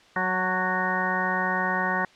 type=harmonic tone with a mistuned harmonic; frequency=185 Hz; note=F#3; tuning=in tune; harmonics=1 / 2 / 3 / 4 / 5 / 6 / 8 / 9 / 10; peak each=-32 / -36 / -35 / -32 / -31 / -31 / -30 / -39 / -28 dBFS; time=0.16-2.05 s; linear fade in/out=2 ms; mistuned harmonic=5; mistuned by=-26 cents; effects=white hiss -54 dBFS RMS until 2.15 s + low-pass 4000 Hz 12 dB/octave